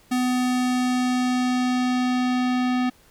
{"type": "tone with low-pass filter sweep", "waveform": "square", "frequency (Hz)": 250.8, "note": "B3", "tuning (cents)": 27, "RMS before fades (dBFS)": -22, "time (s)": [0.11, 2.9], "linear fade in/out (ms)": 10, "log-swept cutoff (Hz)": [12000, 3400], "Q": 0.86, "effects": ["pink hiss -56 dBFS RMS until 3.1 s"]}